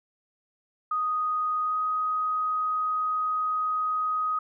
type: tone with pitch glide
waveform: sine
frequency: 1244.5 to 1253.9 Hz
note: D#6 to D#6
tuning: 0 to +13 cents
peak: -24 dBFS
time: 0.91-4.39 s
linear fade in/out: 5 ms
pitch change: +13 cents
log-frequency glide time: 1.64-1.77 s
effects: none